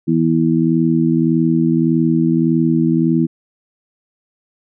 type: harmonic tone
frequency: 81.7 Hz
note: E2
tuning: 15 cents flat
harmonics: 2 / 3 / 4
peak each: -16 / -16 / -16 dBFS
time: 0.07-3.27 s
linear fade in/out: 20 ms
effects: none